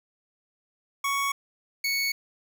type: tone pair in turn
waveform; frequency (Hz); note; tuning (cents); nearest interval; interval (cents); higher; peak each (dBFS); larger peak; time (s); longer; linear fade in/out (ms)
25% pulse; 1114 / 2218; C#6 / C#7; +8 / 0; octave; 1192; second; -21; neither; 1.04-1.32 / 1.84-2.12; neither; 5
effects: none